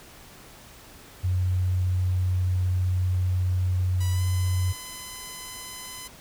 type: tone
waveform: sine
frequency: 91.5 Hz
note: F#2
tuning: 19 cents flat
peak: -21 dBFS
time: 1.23-4.73 s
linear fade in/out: 20 ms
type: tone with pitch glide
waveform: 5% pulse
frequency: 981 to 1014.4 Hz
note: B5 to B5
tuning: -12 to +46 cents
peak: -25 dBFS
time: 4-6.08 s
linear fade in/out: 10 ms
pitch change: +58 cents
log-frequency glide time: 4.12-4.22 s
effects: pink hiss -48 dBFS RMS until 6.2 s